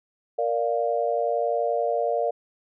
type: chord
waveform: sine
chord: Bb major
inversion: none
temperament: equal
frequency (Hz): 466.2 / 587.3 / 698.5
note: Bb4 / D5 / F5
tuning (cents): 0 / 0 / 0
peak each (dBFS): -26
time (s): 0.38-2.31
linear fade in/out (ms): 10
effects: none